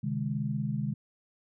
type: chord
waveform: sine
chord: Ab major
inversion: first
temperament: equal with one note detuned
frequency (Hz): 130.81 / 151.75 / 207.7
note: C3 / Eb3 / Ab3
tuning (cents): 0 / -43 / 0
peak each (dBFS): -33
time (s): 0.03-0.94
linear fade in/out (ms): 10
effects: none